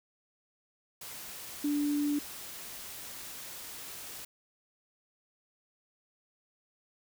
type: tone in noise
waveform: sine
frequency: 291.5 Hz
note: D4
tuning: 13 cents flat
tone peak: -27 dBFS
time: 1.64-2.19 s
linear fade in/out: 5 ms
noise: white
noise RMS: -44 dBFS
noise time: 1.01-4.25 s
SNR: +14 dB
effects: none